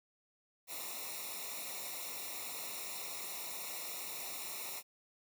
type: noise with comb filter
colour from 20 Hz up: white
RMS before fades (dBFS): -43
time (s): 0.67-4.83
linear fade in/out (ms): 50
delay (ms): 0.63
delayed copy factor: -1
effects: none